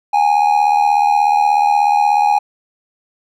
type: tone with amplitude modulation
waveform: triangle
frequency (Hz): 824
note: G#5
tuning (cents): -14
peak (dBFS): -5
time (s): 0.13-2.39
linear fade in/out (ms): 10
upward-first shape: sine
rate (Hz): 76.6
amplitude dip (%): 70
effects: none